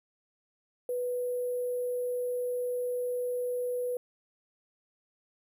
sine tone with sample-and-hold, 493.9 Hz, B4, in tune, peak -29 dBFS, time 0.89-3.97 s, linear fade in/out 2 ms, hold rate 11025 Hz, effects none

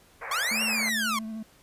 white band-pass noise, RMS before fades -37 dBFS, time 0.21-0.9 s, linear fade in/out 10 ms, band 440 to 2300 Hz, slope 96 dB/octave
sawtooth linear two-way sweep, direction up then down, 1046.5 to 2831 to 1046.5 Hz, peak -22 dBFS, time 0.31-1.19 s, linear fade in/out 5 ms, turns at 0.63 s
triangle tone with vibrato, 220.2 Hz, A3, 2 cents sharp, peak -31 dBFS, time 0.51-1.43 s, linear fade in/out 5 ms, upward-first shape sine, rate 13 Hz, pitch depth 24 cents each way
effects pink hiss -58 dBFS RMS until 1.62 s + resampled to 32000 Hz

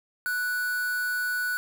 triangle tone with quantisation, 1480 Hz, F#6, in tune, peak -24 dBFS, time 0.26-1.57 s, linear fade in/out 0 ms, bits 6, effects none

